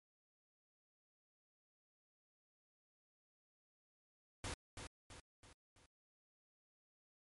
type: noise with echo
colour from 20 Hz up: pink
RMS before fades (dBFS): -44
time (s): 4.44-4.54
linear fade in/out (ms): 2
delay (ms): 330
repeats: 4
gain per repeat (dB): -6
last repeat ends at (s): 5.86
effects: MP3 48 kbps